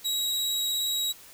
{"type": "tone with vibrato", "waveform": "sawtooth", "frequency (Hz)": 3851, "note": "B7", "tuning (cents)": -44, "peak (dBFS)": -23, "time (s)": [0.04, 1.13], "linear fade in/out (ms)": 20, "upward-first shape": "sine", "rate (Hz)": 17, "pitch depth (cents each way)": 15, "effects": ["white hiss -50 dBFS RMS until 1.33 s"]}